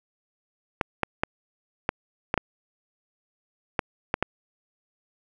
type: clicks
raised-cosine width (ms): 0.5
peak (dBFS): -7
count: 9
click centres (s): 0.812 / 1.033 / 1.235 / 1.891 / 2.341 / 2.377 / 3.792 / 4.141 / 4.226
effects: none